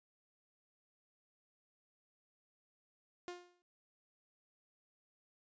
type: tone with exponential decay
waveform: sawtooth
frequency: 354.4 Hz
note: F4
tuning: 25 cents sharp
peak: -37 dBFS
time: 3.28-3.62 s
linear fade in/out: 0 ms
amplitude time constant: 73 ms
effects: resampled to 16000 Hz